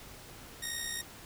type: tone with amplitude modulation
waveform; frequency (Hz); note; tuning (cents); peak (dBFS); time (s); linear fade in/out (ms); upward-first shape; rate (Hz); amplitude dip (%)
10% pulse; 1864.7; A#6; 0; -24; 0.62-1.02; 10; sine; 63.1; 50
effects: pink hiss -50 dBFS RMS until 1.25 s